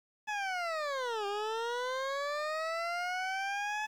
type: linear two-way sweep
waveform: 20% pulse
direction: down then up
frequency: 861 to 397.8 to 861 Hz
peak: -28 dBFS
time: 0.27-3.87 s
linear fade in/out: 20 ms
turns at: 1.26 s
effects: low-pass 5000 Hz 12 dB/octave + 10-bit